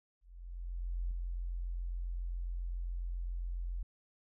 sine tone with ADSR envelope, 43.67 Hz, F1, 1 cent sharp, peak -32 dBFS, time 0.21-3.83 s, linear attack 900 ms, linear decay 3 ms, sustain -3 dB, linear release 5 ms, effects none

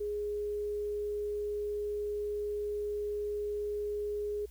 sine tone, 415.3 Hz, G#4, in tune, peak -32 dBFS, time 0-4.46 s, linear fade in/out 10 ms, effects added 60 Hz sine -49 dBFS peak until 4.5 s + white hiss -64 dBFS RMS until 4.5 s

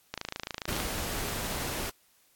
click train, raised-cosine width 0.2 ms, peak -16 dBFS, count 19, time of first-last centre 0.14-0.802 s, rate 27.2 Hz
pink noise, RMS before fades -34 dBFS, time 0.68-1.9 s, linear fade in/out 5 ms
effects white hiss -65 dBFS RMS until 2.35 s + AAC 64 kbps

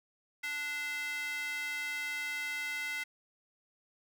square tone with high-pass filter, 293.7 Hz, D4, in tune, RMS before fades -37 dBFS, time 0.43-3.04 s, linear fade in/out 10 ms, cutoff 1900 Hz, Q 5.1, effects none

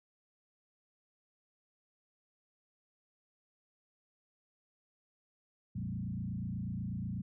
sine tone with frequency modulation, 152.3 Hz, D#3, 37 cents flat, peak -35 dBFS, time 5.75-7.22 s, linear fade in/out 10 ms, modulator 28.2 Hz, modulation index 2.3, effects none

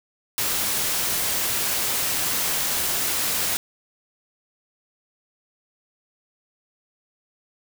white noise, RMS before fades -24 dBFS, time 0.38-3.57 s, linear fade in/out 0 ms, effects none

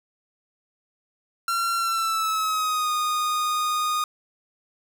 45% pulse tone with pitch glide, 1367 to 1232 Hz, F6 to D#6, -37 to -17 cents, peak -22 dBFS, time 1.48-4.04 s, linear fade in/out 2 ms, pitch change -180 cents, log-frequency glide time 1.76-2.91 s, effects 10-bit

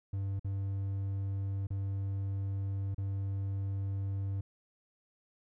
triangle tone with dropouts, 98 Hz, G2, in tune, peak -30 dBFS, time 0.13-4.41 s, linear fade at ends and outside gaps 5 ms, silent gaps 0.395-0.445 / 1.67-1.704 / 2.946-2.98 s, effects none

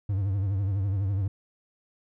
triangle tone with vibrato, 98.1 Hz, G2, 2 cents sharp, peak -22 dBFS, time 0.09-1.28 s, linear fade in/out 5 ms, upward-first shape triangle, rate 12 Hz, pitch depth 110 cents each way, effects none

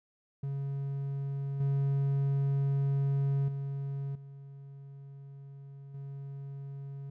triangle tone with level steps, 138.59 Hz, C#3, in tune, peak -30 / -24 / -31 / -43 / -37 dBFS, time 0.43-7.1 s, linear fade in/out 5 ms, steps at 1.6 / 3.48 / 4.15 / 5.94 s, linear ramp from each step 5 ms, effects none

